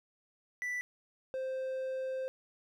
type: tone pair in turn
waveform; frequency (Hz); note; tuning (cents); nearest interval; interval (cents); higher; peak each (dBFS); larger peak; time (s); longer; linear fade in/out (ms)
triangle; 1975.5 / 523.2; B6 / C5; 0 / 0; octave + major seventh; 2300; first; -32 / -32; neither; 0.62-0.81 / 1.34-2.28; second; 0
effects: none